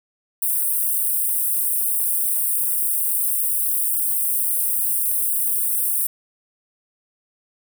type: high-pass noise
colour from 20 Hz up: white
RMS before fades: -21 dBFS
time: 0.42-6.07 s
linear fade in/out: 5 ms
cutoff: 8500 Hz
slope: 96 dB/octave
effects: none